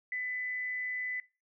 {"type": "tone with amplitude modulation", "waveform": "sine", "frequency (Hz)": 2000, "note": "B6", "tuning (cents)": 21, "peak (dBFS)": -31, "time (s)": [0.12, 1.2], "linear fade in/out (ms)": 2, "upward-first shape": "sine", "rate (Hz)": 206, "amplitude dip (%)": 35, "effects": ["noise-tail reverb RT60 0.3 s tail -21 dB re dry"]}